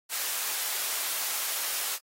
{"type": "high-pass noise", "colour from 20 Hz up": "white", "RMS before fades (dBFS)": -31, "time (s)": [0.09, 1.99], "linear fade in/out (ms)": 50, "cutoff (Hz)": 660, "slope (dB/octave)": 12, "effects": ["AAC 48 kbps"]}